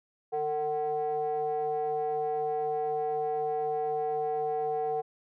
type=ring-modulated tone; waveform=triangle; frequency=150 Hz; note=D3; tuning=37 cents sharp; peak=-22 dBFS; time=0.32-5.02 s; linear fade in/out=20 ms; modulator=602 Hz; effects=tanh soft clip ceiling -19 dBFS